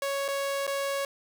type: tone with dropouts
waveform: sawtooth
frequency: 555 Hz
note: C#5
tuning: 2 cents sharp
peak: -24 dBFS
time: 0.02-1.05 s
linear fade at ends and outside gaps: 2 ms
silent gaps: 0.281-0.285 / 0.668-0.676 s
effects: none